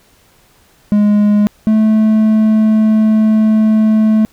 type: tone pair in turn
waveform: triangle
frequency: 207.7 / 217.4 Hz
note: G#3 / A3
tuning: 0 / -21 cents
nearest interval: minor second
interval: 79 cents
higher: second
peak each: -5 dBFS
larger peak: neither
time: 0.92-1.47 / 1.67-4.25 s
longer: second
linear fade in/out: 0 ms
effects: pink hiss -50 dBFS RMS until 4.32 s